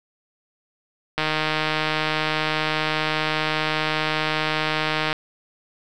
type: click train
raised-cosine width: 0.3 ms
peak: -6 dBFS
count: 613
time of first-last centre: 1.18-5.128 s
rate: 155 Hz
effects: none